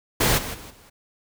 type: noise with level steps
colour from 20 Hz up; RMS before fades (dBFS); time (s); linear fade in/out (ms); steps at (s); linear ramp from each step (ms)
pink; -19 / -31 / -41 / -51; 0.2-0.9; 10; 0.37 / 0.53 / 0.69; 20
effects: none